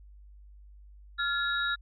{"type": "tone cluster", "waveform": "sine", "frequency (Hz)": [1394, 1703, 3810], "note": ["F6", "G#6", "A#7"], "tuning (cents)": [-4, 43, 37], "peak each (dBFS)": [-29, -34, -33], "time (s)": [1.18, 1.76], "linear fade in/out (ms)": 20, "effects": ["added 50 Hz sine -49 dBFS peak until 1.81 s"]}